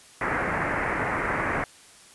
white low-pass noise, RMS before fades -27 dBFS, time 0.21-1.64 s, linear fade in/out 2 ms, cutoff 2100 Hz, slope 48 dB/octave, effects white hiss -51 dBFS RMS until 2.14 s + resampled to 24000 Hz

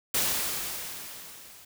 white noise with level ramp, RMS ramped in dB -25 to -51 dBFS, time 0.14-1.65 s, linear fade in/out 5 ms, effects none

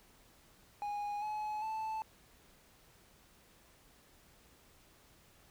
triangle tone with pitch steps, 824 / 850.1 / 877 Hz, G#5 / G#5 / A5, -14 / +40 / -6 cents, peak -34 dBFS, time 0.82-2.02 s, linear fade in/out 0 ms, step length 400 ms, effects pink hiss -64 dBFS RMS until 5.5 s

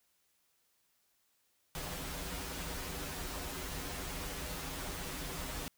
pink noise with comb filter, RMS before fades -41 dBFS, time 1.75-5.68 s, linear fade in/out 0 ms, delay 9.1 ms, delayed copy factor -1, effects white hiss -75 dBFS RMS until 5.77 s

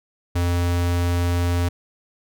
square tone, 87.31 Hz, F2, in tune, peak -19 dBFS, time 0.35-1.69 s, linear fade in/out 10 ms, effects none

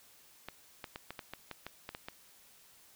clicks, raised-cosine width 0.3 ms, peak -25 dBFS, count 11, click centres 0.486 / 0.842 / 0.959 / 1.106 / 1.192 / 1.336 / 1.513 / 1.666 / 1.891 / 1.949 / 2.085 s, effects white hiss -61 dBFS RMS until 2.95 s

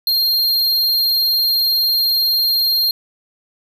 square tone, 4206 Hz, C8, 8 cents sharp, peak -14 dBFS, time 0.07-2.91 s, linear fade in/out 2 ms, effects none

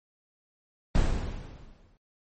brown noise with exponential decay, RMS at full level -21 dBFS, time 0.95-1.97 s, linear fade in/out 1 ms, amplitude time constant 220 ms, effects MP3 32 kbps

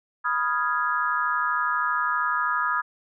sine chord, F half-diminished seventh, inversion second, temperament equal, 987.8 / 1244.5 / 1396.9 / 1661.2 Hz, Cb6 / Eb6 / F6 / Ab6, 0 / 0 / 0 / 0 cents, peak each -29 / -25 / -29 / -28 dBFS, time 0.24-2.82 s, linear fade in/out 20 ms, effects none

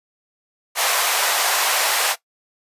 pink high-pass noise, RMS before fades -19 dBFS, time 0.75-2.16 s, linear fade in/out 50 ms, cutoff 640 Hz, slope 24 dB/octave, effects noise-tail reverb RT60 0.1 s tail -17 dB re dry + resampled to 32000 Hz

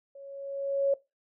sine tone with level ramp, 554 Hz, C#5, 1 cent flat, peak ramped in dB -44 to -20 dBFS, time 0.15-0.94 s, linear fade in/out 5 ms, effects noise-tail reverb RT60 0.2 s tail -18 dB re dry

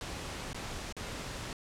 pink noise with dropouts, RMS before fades -40 dBFS, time 0.01-1.53 s, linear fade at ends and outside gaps 1 ms, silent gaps 0.531-0.545 / 0.925-0.966 s, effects low-pass 8000 Hz 12 dB/octave

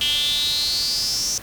sawtooth tone with high-pass filter sweep, 293.7 Hz, D4, in tune, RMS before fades -22 dBFS, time 0.01-1.38 s, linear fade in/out 2 ms, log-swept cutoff 3100 to 5900 Hz, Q 9.4, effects pink hiss -39 dBFS RMS until 1.42 s

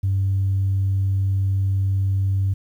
sine tone, 96.9 Hz, G2, 20 cents flat, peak -16 dBFS, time 0.03-2.54 s, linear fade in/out 10 ms, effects tanh soft clip ceiling -14 dBFS + 9-bit

